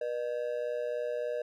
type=ring-modulated tone; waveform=triangle; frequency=545 Hz; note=C#5; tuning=29 cents flat; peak=-26 dBFS; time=0.01-1.42 s; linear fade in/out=5 ms; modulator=61.7 Hz; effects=none